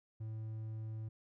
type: tone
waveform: triangle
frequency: 110 Hz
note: A2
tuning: in tune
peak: -38 dBFS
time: 0.2-1.09 s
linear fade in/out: 10 ms
effects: none